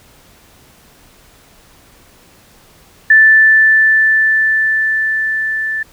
sine tone with level ramp, 1760 Hz, A6, in tune, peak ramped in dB -3 to -16 dBFS, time 3.1-5.83 s, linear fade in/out 5 ms, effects pink hiss -46 dBFS RMS until 5.92 s

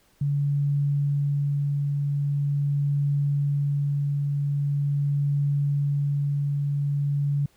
sine tone with tremolo, 142.8 Hz, D3, 48 cents flat, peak -20 dBFS, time 0.21-7.46 s, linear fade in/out 5 ms, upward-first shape triangle, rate 0.43 Hz, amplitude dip 25%, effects pink hiss -62 dBFS RMS until 7.56 s

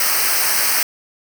white noise with comb filter, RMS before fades -17 dBFS, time 0-0.83 s, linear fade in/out 2 ms, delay 0.28 ms, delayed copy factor -0.8, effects none

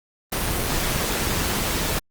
pink noise with amplitude modulation, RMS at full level -22 dBFS, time 0.32-1.99 s, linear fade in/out 5 ms, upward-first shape sine, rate 183 Hz, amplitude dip 40%, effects Opus 24 kbps

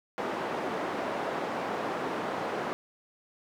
white band-pass noise, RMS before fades -33 dBFS, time 0.18-2.73 s, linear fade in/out 0 ms, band 230 to 920 Hz, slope 12 dB/octave, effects none

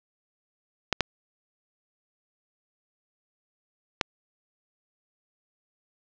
clicks, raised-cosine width 0.2 ms, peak -4 dBFS, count 3, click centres 0.927 / 1.007 / 4.012 s, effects low-pass 5000 Hz 12 dB/octave

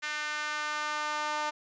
sawtooth tone with high-pass filter sweep, 300.9 Hz, D4, 42 cents sharp, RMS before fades -33 dBFS, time 0.02-1.51 s, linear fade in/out 20 ms, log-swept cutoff 1700 to 910 Hz, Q 2.1, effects resampled to 16000 Hz

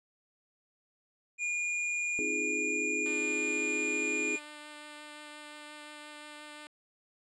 square tone, 2427 Hz, D#7, 44 cents flat, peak -31 dBFS, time 1.38-4.4 s, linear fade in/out 50 ms
sine chord, F minor seventh, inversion second, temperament just, 261.9 / 314.3 / 349.2 / 419.1 Hz, C4 / Eb4 / F4 / Ab4, +2 / +18 / 0 / +16 cents, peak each -42 / -38 / -43 / -38 dBFS, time 2.19-4.36 s, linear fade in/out 0 ms
5% pulse tone with vibrato, 298.8 Hz, D4, 30 cents sharp, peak -34 dBFS, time 3.06-6.67 s, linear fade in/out 0 ms, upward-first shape triangle, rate 5.7 Hz, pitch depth 11 cents each way
effects resampled to 22050 Hz

